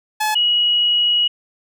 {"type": "tone pair in turn", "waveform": ["sawtooth", "sine"], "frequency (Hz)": [857, 2908], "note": ["A5", "F#7"], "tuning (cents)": [-46, -31], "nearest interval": "octave + major sixth", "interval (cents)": 2115, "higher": "second", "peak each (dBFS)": -13, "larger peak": "neither", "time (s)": [[0.2, 0.35], [0.35, 1.28]], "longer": "second", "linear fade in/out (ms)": 10, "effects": []}